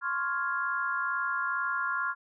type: chord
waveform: sine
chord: Db major seventh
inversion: third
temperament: equal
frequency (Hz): 1046.5 / 1108.7 / 1396.9 / 1661.2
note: C6 / Db6 / F6 / Ab6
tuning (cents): 0 / 0 / 0 / 0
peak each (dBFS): -35 / -36 / -30 / -36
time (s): 0.01-2.15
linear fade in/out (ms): 50
effects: none